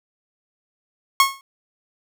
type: tone with exponential decay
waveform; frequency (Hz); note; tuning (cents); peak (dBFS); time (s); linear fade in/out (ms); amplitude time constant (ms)
sawtooth; 1091; C#6; -28; -5; 1.2-1.41; 1; 44
effects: none